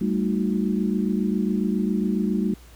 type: tone cluster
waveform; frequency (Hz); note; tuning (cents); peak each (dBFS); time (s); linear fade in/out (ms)
sine; 196 / 223.3 / 308.8 / 363; G3 / A3 / D#4 / F#4; 0 / +26 / -13 / -33; -23 / -25 / -29 / -31; 0.01-2.54; 5
effects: added 60 Hz sine -46 dBFS peak until 2.75 s + pink hiss -52 dBFS RMS until 2.75 s